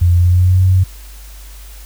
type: tone with pitch glide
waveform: sine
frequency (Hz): 87.31 to 93.04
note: F2 to F#2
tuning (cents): 0 to +10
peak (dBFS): -7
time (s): 0.01-0.84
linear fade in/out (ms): 10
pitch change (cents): +110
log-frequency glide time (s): 0.17-0.61
effects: added 50 Hz sine -32 dBFS peak until 1.85 s + white hiss -41 dBFS RMS until 1.85 s